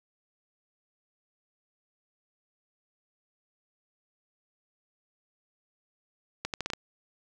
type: accelerating click train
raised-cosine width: 0.2 ms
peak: -14 dBFS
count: 6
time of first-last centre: 6.45-6.735 s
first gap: 88 ms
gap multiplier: 0.78
effects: none